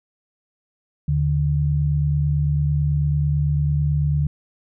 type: tone pair together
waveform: sine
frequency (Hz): 77.78 / 146.83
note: D#2 / D3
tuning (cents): 0 / 0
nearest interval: major seventh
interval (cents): 1100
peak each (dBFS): -22 / -18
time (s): 1.08-4.27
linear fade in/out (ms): 5
effects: none